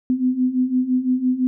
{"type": "beating tone pair", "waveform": "sine", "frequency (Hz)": [250.3, 256.2], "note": ["B3", "C4"], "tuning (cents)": [23, -36], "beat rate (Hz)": 5.9, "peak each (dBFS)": [-22, -18], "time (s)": [0.1, 1.47], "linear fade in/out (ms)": 0, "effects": []}